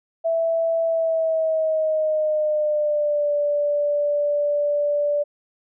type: tone with pitch glide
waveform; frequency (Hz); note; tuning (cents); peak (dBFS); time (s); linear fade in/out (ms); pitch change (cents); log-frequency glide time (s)
sine; 659.3 to 584; E5 to D5; 0 to -10; -18; 0.24-5.24; 20; -210; 0.85-3.32
effects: none